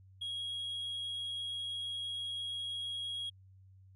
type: tone with amplitude modulation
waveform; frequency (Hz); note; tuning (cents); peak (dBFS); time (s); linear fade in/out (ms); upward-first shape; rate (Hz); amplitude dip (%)
triangle; 3297; G#7; -13; -34; 0.21-3.3; 10; sine; 126; 25
effects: added 95 Hz sine -56 dBFS peak until 3.95 s + resampled to 24000 Hz